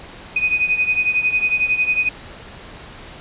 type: beating tone pair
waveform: sine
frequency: 2492 / 2503 Hz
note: D#7 / D#7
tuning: +2 / +10 cents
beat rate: 11 Hz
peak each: -17 / -21 dBFS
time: 0.36-2.09 s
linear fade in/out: 5 ms
effects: pink hiss -38 dBFS RMS until 3.2 s + resampled to 8000 Hz